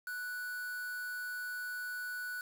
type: tone with quantisation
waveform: triangle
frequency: 1480 Hz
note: F#6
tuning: in tune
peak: -36 dBFS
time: 0.07-2.41 s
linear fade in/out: 2 ms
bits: 8
effects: none